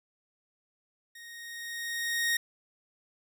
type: tone with level ramp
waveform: sawtooth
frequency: 1864.7 Hz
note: A#6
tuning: in tune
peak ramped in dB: -43 to -21 dBFS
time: 1.15-2.37 s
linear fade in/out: 5 ms
effects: none